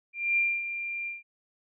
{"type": "tone with ADSR envelope", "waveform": "sine", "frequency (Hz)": 2384, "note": "D7", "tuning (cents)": 25, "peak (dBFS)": -21, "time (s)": [0.13, 1.23], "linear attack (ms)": 240, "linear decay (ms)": 250, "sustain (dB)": -10, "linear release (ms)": 160, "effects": []}